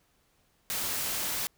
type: noise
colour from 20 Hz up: white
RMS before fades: -32 dBFS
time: 0.7-1.47 s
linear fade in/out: 0 ms
effects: pink hiss -69 dBFS RMS until 1.57 s